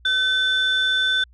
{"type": "tone pair together", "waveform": "sine", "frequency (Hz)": [1524, 3524], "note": ["G6", "A7"], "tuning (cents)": [-49, 2], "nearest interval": "octave + minor third", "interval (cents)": 1451, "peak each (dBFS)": -19, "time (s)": [0.05, 1.24], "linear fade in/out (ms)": 5, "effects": ["tanh soft clip ceiling -12 dBFS", "added 60 Hz sine -48 dBFS peak until 1.33 s"]}